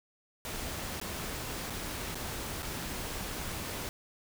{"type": "noise with dropouts", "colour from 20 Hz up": "pink", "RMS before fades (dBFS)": -38, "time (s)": [0.45, 3.89], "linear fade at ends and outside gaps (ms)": 0, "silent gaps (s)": [[1, 1.014], [1.699, 1.704], [2.146, 2.154], [2.623, 2.629]], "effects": []}